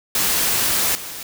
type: noise with level steps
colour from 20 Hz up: white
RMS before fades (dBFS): -19 / -32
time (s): 0.15-1.23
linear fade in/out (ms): 2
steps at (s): 0.95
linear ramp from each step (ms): 2
effects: none